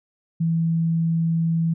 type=tone; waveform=sine; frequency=164.81 Hz; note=E3; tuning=in tune; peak=-18 dBFS; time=0.4-1.74 s; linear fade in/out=10 ms; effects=none